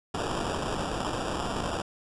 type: noise with sample-and-hold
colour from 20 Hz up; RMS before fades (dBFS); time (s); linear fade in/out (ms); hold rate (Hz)
white; -31; 0.14-1.82; 5; 2100
effects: resampled to 22050 Hz